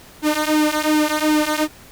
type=tone with flanger; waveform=sawtooth; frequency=304.9 Hz; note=D#4; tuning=35 cents flat; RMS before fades=-18 dBFS; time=0.22-1.68 s; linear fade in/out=50 ms; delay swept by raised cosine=1.7 to 3.7 ms; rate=2.7 Hz; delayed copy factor=-0.85; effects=pink hiss -44 dBFS RMS until 1.91 s